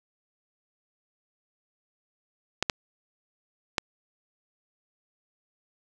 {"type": "clicks", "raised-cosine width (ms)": 0.2, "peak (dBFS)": -6, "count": 3, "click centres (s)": [2.626, 2.698, 3.782], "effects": []}